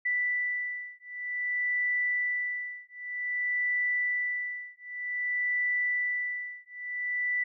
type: beating tone pair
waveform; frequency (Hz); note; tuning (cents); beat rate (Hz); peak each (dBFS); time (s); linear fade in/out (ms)
sine; 1975.5 / 1976.03; B6 / B6; 0 / 0; 0.53; -31; 0.05-7.44; 10
effects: none